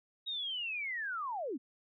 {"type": "linear sweep", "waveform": "sine", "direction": "down", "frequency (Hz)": [3816, 219.5], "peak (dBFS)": -35, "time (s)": [0.26, 1.58], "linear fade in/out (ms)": 20, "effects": []}